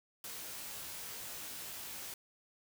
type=noise with comb filter; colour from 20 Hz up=white; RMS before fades=-45 dBFS; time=0.24-2.14 s; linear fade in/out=2 ms; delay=19 ms; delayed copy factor=+0.7; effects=none